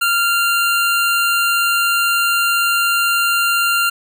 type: tone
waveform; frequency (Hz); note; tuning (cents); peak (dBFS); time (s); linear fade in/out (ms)
25% pulse; 1389; F6; -10; -10; 0.01-3.9; 10
effects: none